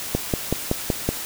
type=click train; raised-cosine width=2 ms; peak=-6 dBFS; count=6; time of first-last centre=0.15-1.09 s; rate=5.32 Hz; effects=white hiss -31 dBFS RMS until 1.25 s